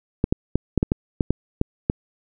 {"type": "clicks", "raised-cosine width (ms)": 3, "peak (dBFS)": -5, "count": 10, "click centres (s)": [0.241, 0.325, 0.556, 0.777, 0.829, 0.919, 1.208, 1.306, 1.614, 1.899], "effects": []}